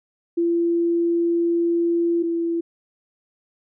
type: tone pair in turn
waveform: sine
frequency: 340 / 336.1 Hz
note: F4 / E4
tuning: -46 / +34 cents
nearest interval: unison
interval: 20 cents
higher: first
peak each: -17 / -20 dBFS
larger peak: first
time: 0.37-2.23 / 2.23-2.61 s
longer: first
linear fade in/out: 10 ms
effects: none